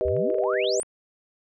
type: chord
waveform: sine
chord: G augmented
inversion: none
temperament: equal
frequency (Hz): 392 / 493.9 / 622.3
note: G4 / B4 / D#5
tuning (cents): 0 / 0 / 0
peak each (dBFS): -26 / -26 / -26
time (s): 0.01-0.8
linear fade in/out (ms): 0
type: exponential sweep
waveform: sine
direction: up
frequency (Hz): 62.6 to 9870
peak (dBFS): -28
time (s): 0.05-0.83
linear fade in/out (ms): 5
type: clicks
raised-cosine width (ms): 0.5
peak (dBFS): -32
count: 9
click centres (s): 0.083 / 0.166 / 0.302 / 0.344 / 0.385 / 0.438 / 0.537 / 0.643 / 0.831
effects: none